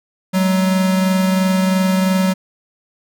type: tone pair together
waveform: square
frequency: 187.45 / 210.4 Hz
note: F#3 / G#3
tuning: +23 / +23 cents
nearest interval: major second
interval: 200 cents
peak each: -14 / -25 dBFS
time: 0.33-2.34 s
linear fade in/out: 20 ms
effects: none